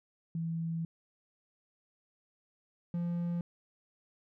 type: tone pair in turn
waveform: sine / triangle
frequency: 164.81 / 172.53 Hz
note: E3 / F3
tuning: 0 / -21 cents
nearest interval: minor second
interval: 79 cents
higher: second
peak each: -32 / -29 dBFS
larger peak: second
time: 0.35-0.85 / 2.94-3.41 s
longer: first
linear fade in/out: 2 ms
effects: none